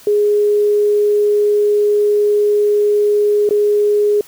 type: tone with dropouts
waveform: sine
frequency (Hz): 415.3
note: G#4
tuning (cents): 0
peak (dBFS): -10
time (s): 0.07-4.21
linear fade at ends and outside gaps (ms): 2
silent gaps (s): 3.491-3.508
effects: white hiss -42 dBFS RMS until 4.27 s